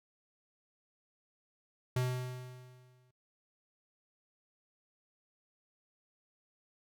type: tone with exponential decay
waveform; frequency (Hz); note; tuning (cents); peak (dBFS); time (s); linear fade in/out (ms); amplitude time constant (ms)
square; 126.2; B2; +38; -29; 1.96-3.11; 5; 250
effects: noise-tail reverb RT60 0.2 s tail -26 dB re dry